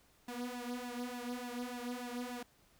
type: tone with flanger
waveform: sawtooth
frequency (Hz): 244.9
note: B3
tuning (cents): -14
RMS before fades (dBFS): -42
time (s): 0.28-2.43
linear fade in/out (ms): 5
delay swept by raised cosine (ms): 1.1 to 3.9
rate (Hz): 3.4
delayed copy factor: +0.75
effects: pink hiss -68 dBFS RMS until 2.79 s

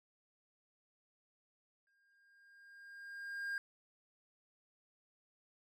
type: tone with exponential growth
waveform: triangle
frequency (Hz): 1610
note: G6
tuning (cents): +46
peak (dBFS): -34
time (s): 1.87-3.58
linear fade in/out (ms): 1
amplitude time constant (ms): 370
effects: none

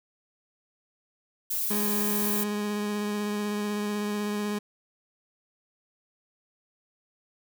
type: noise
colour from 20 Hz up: violet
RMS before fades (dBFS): -29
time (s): 1.5-2.44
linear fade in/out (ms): 10
type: tone with vibrato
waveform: 30% pulse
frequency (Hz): 207.7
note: G#3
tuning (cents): 0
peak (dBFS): -25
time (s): 1.7-4.59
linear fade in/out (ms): 10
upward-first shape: triangle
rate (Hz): 16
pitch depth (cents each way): 17
effects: none

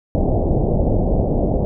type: low-pass noise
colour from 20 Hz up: pink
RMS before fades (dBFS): -17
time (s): 0.15-1.65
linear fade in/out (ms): 0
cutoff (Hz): 720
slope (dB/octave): 48
effects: none

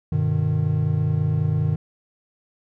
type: chord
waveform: triangle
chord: G augmented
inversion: none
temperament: equal with one note detuned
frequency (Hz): 98 / 123.47 / 152.71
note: G2 / B2 / D#3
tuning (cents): 0 / 0 / -32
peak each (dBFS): -22 / -23 / -19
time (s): 0.12-1.76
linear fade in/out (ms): 5
effects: none

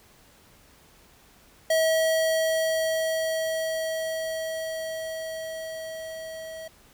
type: tone with level ramp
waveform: square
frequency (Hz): 643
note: E5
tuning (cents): -43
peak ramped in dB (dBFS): -20 to -37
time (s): 1.7-6.68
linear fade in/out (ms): 5
effects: pink hiss -56 dBFS RMS until 6.93 s

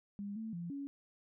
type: tone with pitch steps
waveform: sine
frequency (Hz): 202.1 / 221.9 / 171.7 / 280.1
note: G#3 / A3 / F3 / C#4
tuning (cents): -47 / +15 / -29 / +18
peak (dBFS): -39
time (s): 0.19-0.87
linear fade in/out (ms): 0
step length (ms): 170
effects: none

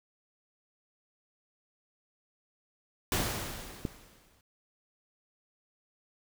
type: noise with exponential decay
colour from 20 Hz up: pink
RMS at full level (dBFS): -28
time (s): 3.12-4.41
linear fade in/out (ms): 1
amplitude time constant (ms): 280
type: clicks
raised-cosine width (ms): 3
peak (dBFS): -18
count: 2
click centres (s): 3.203 / 3.852
effects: none

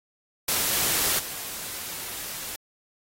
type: noise with level steps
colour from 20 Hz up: white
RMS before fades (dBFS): -24 / -35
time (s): 0.48-2.56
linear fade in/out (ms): 5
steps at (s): 1.18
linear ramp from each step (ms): 20
effects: AAC 48 kbps

